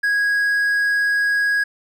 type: tone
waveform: triangle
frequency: 1653 Hz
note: G#6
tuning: 9 cents flat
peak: -14 dBFS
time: 0.03-1.64 s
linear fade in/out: 10 ms
effects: none